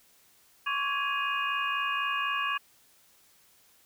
sine tone cluster, 1075 / 1139 / 1658 / 2500 / 2829 Hz, C6 / C#6 / G#6 / D#7 / F7, +47 / +47 / -3 / +8 / +22 cents, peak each -38 / -31 / -33 / -34 / -36 dBFS, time 0.66-2.58 s, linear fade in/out 10 ms, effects white hiss -62 dBFS RMS until 3.85 s

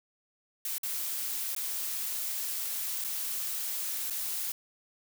blue noise with dropouts, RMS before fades -34 dBFS, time 0.65-4.52 s, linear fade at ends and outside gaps 2 ms, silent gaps 0.782-0.832 / 1.55-1.563 / 3.041-3.046 / 4.1-4.106 s, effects none

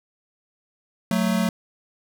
square tone pair together, 185 / 221.9 Hz, F#3 / A3, 0 / +15 cents, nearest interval minor third, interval 315 cents, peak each -23 dBFS, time 1.11-1.49 s, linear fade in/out 2 ms, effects none

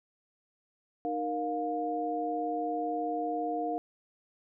sine tone cluster, 305.8 / 468.9 / 707 Hz, D#4 / A#4 / F5, -30 / +10 / +21 cents, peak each -35 / -36 / -32 dBFS, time 1.05-3.78 s, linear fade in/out 0 ms, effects none

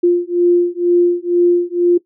sine beating tone pair, 349.2 / 351.3 Hz, F4 / F4, 0 / +10 cents, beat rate 2.1 Hz, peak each -13 dBFS, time 0.03-1.98 s, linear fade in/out 10 ms, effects noise-tail reverb RT60 0.1 s tail -18 dB re dry

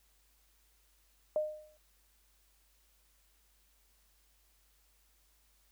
sine tone with exponential decay, 612 Hz, D#5, 29 cents flat, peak -26 dBFS, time 1.36-1.77 s, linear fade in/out 1 ms, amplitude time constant 89 ms, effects added 50 Hz sine -70 dBFS peak until 5.71 s + white hiss -71 dBFS RMS until 5.71 s

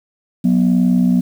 sine tone pair together, 183.02 / 244.3 Hz, F#3 / B3, -19 / -19 cents, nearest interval perfect fourth, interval 500 cents, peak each -12 dBFS, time 0.44-1.21 s, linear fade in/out 10 ms, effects tanh soft clip ceiling -6 dBFS + 7-bit

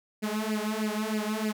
sawtooth tone with flanger, 214.8 Hz, A3, 41 cents flat, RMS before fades -30 dBFS, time 0.22-1.53 s, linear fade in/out 20 ms, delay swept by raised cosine 0.4 to 3.9 ms, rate 3.2 Hz, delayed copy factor +0.85, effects none

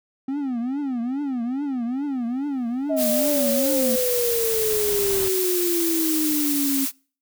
triangle tone with vibrato, 260 Hz, C4, 11 cents flat, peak -21 dBFS, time 0.28-3.96 s, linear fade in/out 5 ms, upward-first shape triangle, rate 2.4 Hz, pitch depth 230 cents each way
pink noise with exponential growth, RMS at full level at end -33 dBFS, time 1.87-5.28 s, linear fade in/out 0 ms, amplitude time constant 740 ms
sine exponential sweep, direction down, 643 to 268.6 Hz, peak -21 dBFS, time 2.89-6.86 s, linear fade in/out 20 ms
blue noise, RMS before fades -25 dBFS, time 2.96-6.92 s, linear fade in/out 50 ms
effects noise-tail reverb RT60 0.4 s tail -25 dB re dry

